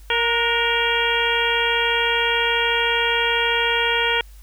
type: harmonic tone with a mistuned harmonic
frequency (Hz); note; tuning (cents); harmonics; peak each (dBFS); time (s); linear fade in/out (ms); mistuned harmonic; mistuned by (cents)
466.2; A#4; 0; 1 / 2 / 3 / 4 / 5 / 6 / 7; -25 / -25 / -25 / -25 / -25 / -25 / -25; 0.1-4.21; 2; 3; +55
effects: added 50 Hz sine -40 dBFS peak until 4.42 s + white hiss -54 dBFS RMS until 4.42 s

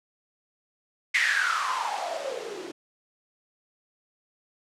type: noise with band-pass filter sweep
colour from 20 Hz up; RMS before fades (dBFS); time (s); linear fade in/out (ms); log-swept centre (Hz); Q
blue; -28; 1.14-2.72; 10; 2100 to 320; 9.5
effects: low-pass 7000 Hz 12 dB/octave

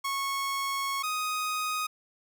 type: tone pair in turn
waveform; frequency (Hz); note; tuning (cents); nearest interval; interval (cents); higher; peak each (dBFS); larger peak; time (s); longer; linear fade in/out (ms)
sawtooth; 1100 / 1249.7; C#6 / D#6; -14 / +7; major second; 221; second; -25; neither; 0.04-1.03 / 1.03-1.87; first; 10
effects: none

